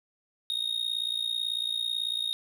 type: tone with amplitude modulation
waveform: triangle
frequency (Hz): 3729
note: A#7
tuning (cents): 0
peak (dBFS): -23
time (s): 0.5-2.33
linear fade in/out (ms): 0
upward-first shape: sine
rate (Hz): 58.1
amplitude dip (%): 85
effects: none